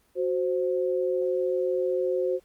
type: tone pair together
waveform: sine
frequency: 369.6 / 522.7 Hz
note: F#4 / C5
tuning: -2 / -2 cents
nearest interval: tritone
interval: 600 cents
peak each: -26 dBFS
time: 0.15-2.4 s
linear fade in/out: 50 ms
effects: pink hiss -65 dBFS RMS until 2.44 s + Opus 32 kbps